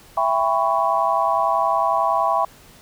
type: chord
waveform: sine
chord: C# half-diminished seventh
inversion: first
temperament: just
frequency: 665.2 / 798.3 / 997.9 / 1108.7 Hz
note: E5 / G5 / B5 / C#6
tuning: +16 / +31 / +18 / 0 cents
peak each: -22 dBFS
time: 0.17-2.45 s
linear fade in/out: 5 ms
effects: pink hiss -48 dBFS RMS until 2.81 s